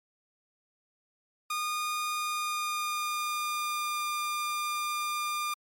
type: tone with pitch glide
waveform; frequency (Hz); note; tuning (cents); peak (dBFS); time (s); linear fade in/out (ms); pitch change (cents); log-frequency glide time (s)
sawtooth; 1223 to 1201.3; D#6 to D6; -30 to +39; -26; 1.5-5.54; 5; -31; 2.1-4.06
effects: MP3 64 kbps